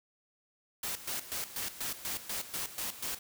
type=noise with tremolo; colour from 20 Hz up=white; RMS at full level=-36 dBFS; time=0.83-3.19 s; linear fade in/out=5 ms; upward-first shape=square; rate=4.1 Hz; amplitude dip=75%; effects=none